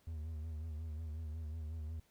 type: tone with vibrato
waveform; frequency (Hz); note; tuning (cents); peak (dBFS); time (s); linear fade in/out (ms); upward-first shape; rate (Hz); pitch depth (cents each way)
triangle; 78.7; D#2; +20; -38; 0.07-2; 5; sine; 5.5; 69
effects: pink hiss -72 dBFS RMS until 2.1 s